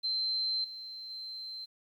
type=tone with level steps; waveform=sine; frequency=4108 Hz; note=C8; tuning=33 cents flat; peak=-29 / -41 / -39 dBFS; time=0.03-1.66 s; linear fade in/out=20 ms; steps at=0.64 / 1.1 s; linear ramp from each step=5 ms; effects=11-bit